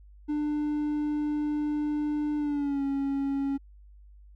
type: tone with pitch glide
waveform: triangle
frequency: 297.9 to 276.3 Hz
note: D4 to C#4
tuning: +25 to -6 cents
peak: -24 dBFS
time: 0.28-3.58 s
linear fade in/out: 20 ms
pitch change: -131 cents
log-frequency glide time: 2.37-2.83 s
effects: added 50 Hz sine -49 dBFS peak until 4.35 s